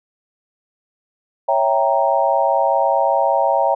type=chord; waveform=sine; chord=C# diminished seventh; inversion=none; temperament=equal; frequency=554.4 / 659.3 / 784 / 932.3 Hz; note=C#5 / E5 / G5 / Bb5; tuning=0 / 0 / 0 / 0 cents; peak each=-19 dBFS; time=1.48-3.75 s; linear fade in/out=10 ms; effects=none